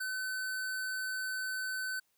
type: tone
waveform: square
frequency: 1519 Hz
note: F#6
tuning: 45 cents sharp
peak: -35 dBFS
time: 0-2 s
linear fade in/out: 10 ms
effects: white hiss -75 dBFS RMS until 2.17 s